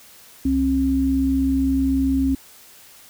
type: tone pair together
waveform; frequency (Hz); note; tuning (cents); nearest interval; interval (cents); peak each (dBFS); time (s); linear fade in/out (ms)
sine; 67.1 / 268.4; C2 / C4; +44 / +44; 2 octaves; 2400; -24 / -17; 0.45-2.35; 5
effects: white hiss -47 dBFS RMS until 3.09 s